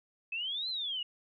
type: exponential two-way sweep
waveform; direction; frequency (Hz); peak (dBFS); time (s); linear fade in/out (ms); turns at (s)
sine; up then down; 2556 to 4163 to 2835; -33; 0.32-1.03; 5; 0.69
effects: none